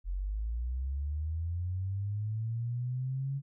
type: linear sweep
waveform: sine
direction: up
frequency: 43.06 to 140 Hz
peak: -31 dBFS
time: 0.04-3.42 s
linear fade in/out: 50 ms
effects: none